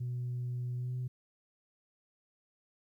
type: tone with pitch glide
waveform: sine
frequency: 123.47 to 126.06 Hz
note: B2 to B2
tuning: 0 to +36 cents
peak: -32 dBFS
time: 0-1.08 s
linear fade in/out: 10 ms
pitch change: +36 cents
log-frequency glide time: 0.76-0.94 s
effects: tanh soft clip ceiling -31 dBFS + 12-bit